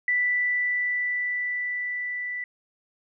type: tone with level ramp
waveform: sine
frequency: 1975.5 Hz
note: B6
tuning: in tune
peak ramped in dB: -20 to -29 dBFS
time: 0.08-2.44 s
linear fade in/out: 2 ms
effects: none